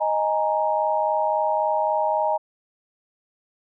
sine chord, D# suspended fourth, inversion none, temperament just, 622.3 / 829.7 / 933.4 Hz, D#5 / G#5 / A#5, 0 / -2 / +2 cents, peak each -23 / -24 / -24 dBFS, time 0-2.38 s, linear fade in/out 20 ms, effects none

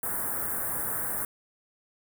white band-stop noise, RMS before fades -31 dBFS, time 0.03-1.25 s, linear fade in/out 2 ms, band 1800 to 8900 Hz, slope 48 dB/octave, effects none

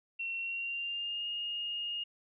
sine tone with pitch glide, 2722 to 2847 Hz, F7 to F7, -45 to +33 cents, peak -34 dBFS, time 0.19-2.04 s, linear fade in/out 10 ms, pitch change +78 cents, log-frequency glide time 0.38-1.27 s, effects none

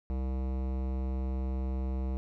sine tone with hard clipping, 65 Hz, C2, 11 cents flat, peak -32 dBFS, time 0.1-2.17 s, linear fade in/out 0 ms, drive 18 dB, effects none

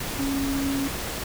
sine tone in noise, 275.2 Hz, C#4, 12 cents flat, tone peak -24 dBFS, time 0.19-0.88 s, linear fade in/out 5 ms, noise pink, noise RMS -31 dBFS, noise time 0-1.24 s, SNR +4 dB, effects none

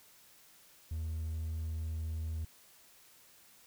triangle tone, 80 Hz, D#2, 49 cents sharp, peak -32 dBFS, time 0.91-2.45 s, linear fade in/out 5 ms, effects tanh soft clip ceiling -28 dBFS + white hiss -61 dBFS RMS until 3.66 s

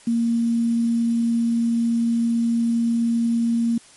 sine tone with quantisation, 232.4 Hz, A#3, 5 cents flat, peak -17 dBFS, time 0.07-3.78 s, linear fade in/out 5 ms, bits 7, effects white hiss -49 dBFS RMS until 3.96 s + MP3 48 kbps

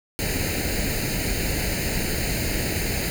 pink noise with comb filter, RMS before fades -25 dBFS, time 0.19-3.1 s, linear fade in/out 0 ms, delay 0.44 ms, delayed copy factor +0.8, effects none

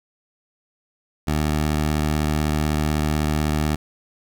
15% pulse tone, 76 Hz, D#2, 40 cents flat, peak -13 dBFS, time 1.27-3.76 s, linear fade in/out 10 ms, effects none

